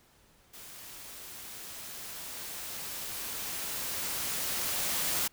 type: noise with level ramp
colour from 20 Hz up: white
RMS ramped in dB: -48 to -30 dBFS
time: 0.53-5.28 s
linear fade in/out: 10 ms
effects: pink hiss -63 dBFS RMS until 5.32 s